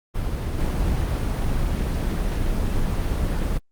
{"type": "noise with level steps", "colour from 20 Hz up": "brown", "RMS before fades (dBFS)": [-25, -22], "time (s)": [0.14, 3.59], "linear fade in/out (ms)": 20, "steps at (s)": 0.58, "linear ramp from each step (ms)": 5, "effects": ["Opus 24 kbps"]}